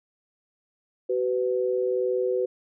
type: tone pair together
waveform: sine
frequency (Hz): 378.1 / 499.5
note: F#4 / B4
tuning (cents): +38 / +20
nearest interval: perfect fourth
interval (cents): 482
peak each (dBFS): -25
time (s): 1.09-2.46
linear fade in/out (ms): 10
effects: none